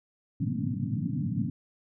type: band-pass noise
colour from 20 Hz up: pink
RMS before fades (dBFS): -30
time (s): 0.4-1.5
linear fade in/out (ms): 5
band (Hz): 100 to 280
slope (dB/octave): 96
effects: none